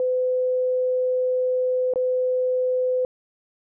sine tone with dropouts, 507 Hz, B4, 45 cents sharp, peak -19 dBFS, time 0-3.05 s, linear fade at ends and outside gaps 1 ms, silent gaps 1.937-1.958 s, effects none

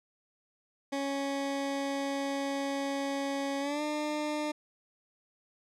20% pulse tone with pitch glide, 277.2 to 300.5 Hz, C#4 to D4, 0 to +40 cents, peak -26 dBFS, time 0.92-4.52 s, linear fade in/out 10 ms, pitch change +140 cents, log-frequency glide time 3.6-3.82 s, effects low-pass 8000 Hz 12 dB/octave

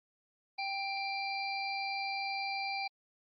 harmonic tone with a mistuned harmonic, 787 Hz, G5, 7 cents sharp, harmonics 1 / 3 / 5 / 6, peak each -37 / -38 / -46 / -42 dBFS, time 0.58-2.88 s, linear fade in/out 10 ms, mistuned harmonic 5, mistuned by +87 cents, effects Opus 32 kbps

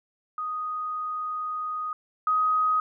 sine tone pair in turn, 1244.5 / 1256.1 Hz, D#6 / D#6, 0 / +16 cents, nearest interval unison, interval 16 cents, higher second, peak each -28 / -20 dBFS, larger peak second, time 0.38-1.93 / 2.27-2.8 s, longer first, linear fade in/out 2 ms, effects none

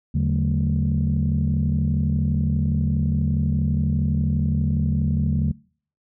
sine tone cluster, 80.5 / 144.9 / 189.8 / 222 Hz, E2 / D3 / F#3 / A3, -41 / -23 / +44 / +16 cents, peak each -22 / -21 / -26 / -26 dBFS, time 0.14-5.52 s, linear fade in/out 10 ms, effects noise-tail reverb RT60 0.5 s tail -25 dB re dry + tanh soft clip ceiling -11 dBFS

